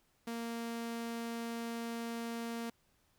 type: tone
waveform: sawtooth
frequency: 232 Hz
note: A#3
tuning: 8 cents flat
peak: -34 dBFS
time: 0.27-2.7 s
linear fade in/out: 5 ms
effects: pink hiss -73 dBFS RMS until 3.18 s